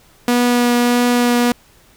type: tone with vibrato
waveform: sawtooth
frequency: 242.5 Hz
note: B3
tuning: 31 cents flat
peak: -8 dBFS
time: 0.28-1.52 s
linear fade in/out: 2 ms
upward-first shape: triangle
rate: 1.6 Hz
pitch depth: 10 cents each way
effects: pink hiss -50 dBFS RMS until 1.96 s